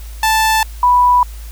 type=tone pair in turn; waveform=sawtooth / sine; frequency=880 / 985.6 Hz; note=A5 / B5; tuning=0 / -4 cents; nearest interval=major second; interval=196 cents; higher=second; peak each=-7 dBFS; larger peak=neither; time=0.23-0.63 / 0.83-1.23 s; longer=neither; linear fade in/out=2 ms; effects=added 54 Hz sine -27 dBFS peak until 1.51 s + white hiss -41 dBFS RMS until 1.51 s